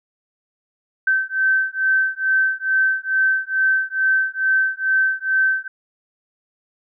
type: beating tone pair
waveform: sine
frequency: 1544 / 1546.3 Hz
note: G6 / G6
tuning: -27 / -24 cents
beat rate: 2.3 Hz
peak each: -19 dBFS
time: 1.07-5.68 s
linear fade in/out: 5 ms
effects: none